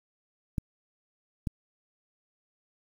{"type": "clicks", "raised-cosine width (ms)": 5, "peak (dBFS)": [-16, -17], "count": 2, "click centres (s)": [0.582, 1.472], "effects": ["8-bit"]}